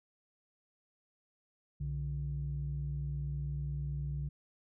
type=tone pair together; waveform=sine; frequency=64.55 / 144.6 Hz; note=C2 / D3; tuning=-23 / -27 cents; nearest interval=octave + major second; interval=1396 cents; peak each=-37 / -35 dBFS; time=1.8-4.29 s; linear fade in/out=10 ms; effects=tanh soft clip ceiling -28 dBFS